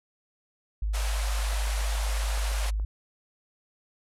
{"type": "tone", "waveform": "sine", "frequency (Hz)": 51.91, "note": "G#1", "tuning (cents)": 0, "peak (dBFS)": -25, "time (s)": [0.82, 2.85], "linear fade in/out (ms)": 5}
{"type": "band-pass noise", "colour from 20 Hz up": "pink", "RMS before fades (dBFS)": -37, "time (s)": [0.93, 2.71], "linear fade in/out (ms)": 20, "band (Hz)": [530, 12000], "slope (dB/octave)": 48}
{"type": "click train", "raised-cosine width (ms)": 1, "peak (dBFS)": -35, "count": 11, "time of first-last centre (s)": [1.39, 2.798], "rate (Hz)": 7.1}
{"effects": []}